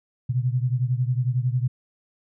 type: beating tone pair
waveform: sine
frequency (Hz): 122.2 / 133.2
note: B2 / C3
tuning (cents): -18 / +31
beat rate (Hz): 11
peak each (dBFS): -22 / -25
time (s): 0.29-1.68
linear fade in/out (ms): 10
effects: none